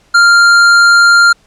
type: tone with hard clipping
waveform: sine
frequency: 1395 Hz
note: F6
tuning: 2 cents flat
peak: -5 dBFS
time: 0.14-1.33 s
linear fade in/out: 10 ms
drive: 12 dB
effects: pink hiss -50 dBFS RMS until 1.46 s + low-pass 8000 Hz 12 dB/octave